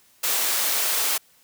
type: high-pass noise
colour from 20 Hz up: white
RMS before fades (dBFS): -23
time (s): 0.23-1.18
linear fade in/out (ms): 10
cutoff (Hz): 420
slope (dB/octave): 12
effects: white hiss -58 dBFS RMS until 1.43 s